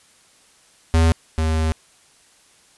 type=tone pair in turn; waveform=square; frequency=81.7 / 79.47 Hz; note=E2 / D#2; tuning=-15 / +37 cents; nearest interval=unison; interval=48 cents; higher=first; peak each=-13 / -18 dBFS; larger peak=first; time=0.94-1.12 / 1.38-1.72 s; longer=second; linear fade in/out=0 ms; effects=white hiss -54 dBFS RMS until 2.77 s + resampled to 24000 Hz